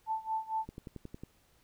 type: tone with tremolo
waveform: sine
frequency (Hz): 882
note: A5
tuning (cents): +4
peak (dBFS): -29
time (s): 0.06-0.66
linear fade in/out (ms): 50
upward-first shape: sine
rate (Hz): 4.4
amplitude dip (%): 90
type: click train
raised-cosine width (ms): 3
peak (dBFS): -30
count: 7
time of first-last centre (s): 0.69-1.235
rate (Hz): 11
effects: pink hiss -68 dBFS RMS until 1.63 s